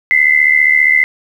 sine tone pair together, 2012 / 2087 Hz, B6 / C7, +32 / -5 cents, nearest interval minor second, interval 63 cents, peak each -10 dBFS, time 0.11-1.04 s, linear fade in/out 0 ms, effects 7-bit

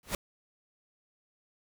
pink noise with exponential growth, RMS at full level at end -28 dBFS, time 0.03-0.15 s, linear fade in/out 2 ms, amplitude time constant 26 ms, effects none

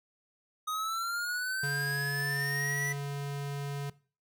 square linear sweep, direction up, 1244.5 to 1975.5 Hz, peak -32 dBFS, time 0.67-2.93 s, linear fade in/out 10 ms
square tone, 141.6 Hz, C#3, 37 cents sharp, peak -34 dBFS, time 1.63-3.9 s, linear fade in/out 5 ms
effects noise-tail reverb RT60 0.4 s tail -20 dB re dry

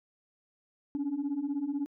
sine beating tone pair, 273.2 / 289.2 Hz, C#4 / D4, -25 / -27 cents, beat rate 16 Hz, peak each -33 / -30 dBFS, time 0.95-1.86 s, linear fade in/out 0 ms, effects tanh soft clip ceiling -26 dBFS

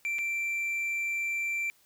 triangle tone with dropouts, 2349 Hz, D7, in tune, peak -27 dBFS, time 0.05-1.7 s, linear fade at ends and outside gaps 0 ms, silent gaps 0.185-0.189 s, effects white hiss -64 dBFS RMS until 1.85 s

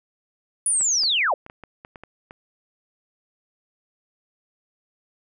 sine linear sweep, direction down, 9956 to 493.9 Hz, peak -18 dBFS, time 0.66-1.34 s, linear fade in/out 2 ms
clicks, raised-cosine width 0.5 ms, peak -25 dBFS, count 9, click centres 0.81 / 1.035 / 1.464 / 1.499 / 1.637 / 1.849 / 1.958 / 2.036 / 2.309 s
effects none

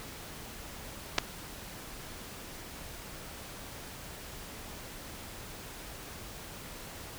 clicks, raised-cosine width 0.2 ms, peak -10 / -7 dBFS, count 2, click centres 1.182 / 1.185 s, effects pink hiss -45 dBFS RMS until 7.18 s

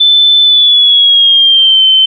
sine tone with pitch glide, 3520 to 3082 Hz, A7 to G7, 0 to -30 cents, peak -3 dBFS, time 0-2.06 s, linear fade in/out 10 ms, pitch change -230 cents, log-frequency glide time 0.43-1.84 s, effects none

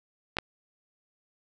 clicks, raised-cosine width 0.3 ms, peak -13 dBFS, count 2, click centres 0.369 / 0.386 s, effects none

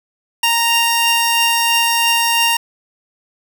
sawtooth tone pair together, 930 / 2787 Hz, A#5 / F7, -4 / -4 cents, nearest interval octave + perfect fifth, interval 1900 cents, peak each -12 dBFS, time 0.43-2.57 s, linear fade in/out 5 ms, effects none

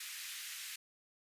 pink high-pass noise, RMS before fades -45 dBFS, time 0-0.76 s, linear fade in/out 5 ms, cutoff 1800 Hz, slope 24 dB/octave, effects resampled to 32000 Hz

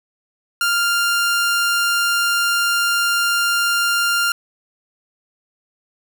sawtooth tone, 1396.9 Hz, F6, in tune, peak -12 dBFS, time 0.61-4.32 s, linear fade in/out 2 ms, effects none

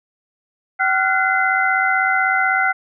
sine tone cluster, 763 / 1388 / 1484 / 2049 Hz, G5 / F6 / F#6 / C7, -47 / -11 / +5 / -37 cents, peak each -20 dBFS, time 0.79-2.73 s, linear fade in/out 20 ms, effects none

